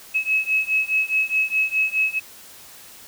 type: beating tone pair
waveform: sine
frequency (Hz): 2571 / 2575.8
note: E7 / E7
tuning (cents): -44 / -41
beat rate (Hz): 4.8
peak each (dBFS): -22 / -21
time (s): 0.14-2.2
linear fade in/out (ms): 20
effects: white hiss -44 dBFS RMS until 3.07 s